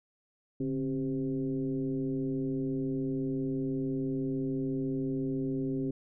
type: tone with frequency modulation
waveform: sine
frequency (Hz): 267.8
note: C4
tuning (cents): +40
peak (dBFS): -29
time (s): 0.6-5.91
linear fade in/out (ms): 5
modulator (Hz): 126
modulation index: 1
effects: none